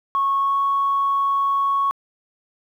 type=tone with pitch glide; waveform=sine; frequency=1100 to 1107.7 Hz; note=C#6 to C#6; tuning=-14 to -2 cents; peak=-16 dBFS; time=0.15-1.91 s; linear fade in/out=0 ms; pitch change=+12 cents; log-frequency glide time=0.38-0.6 s; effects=tanh soft clip ceiling -12 dBFS + 9-bit